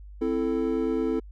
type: chord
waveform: triangle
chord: A minor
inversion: first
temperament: equal with one note detuned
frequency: 261.6 / 331.3 / 440 Hz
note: C4 / E4 / A4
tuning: 0 / +9 / 0 cents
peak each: -26 dBFS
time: 0.21-1.2 s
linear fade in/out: 10 ms
effects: added 50 Hz sine -41 dBFS peak until 1.31 s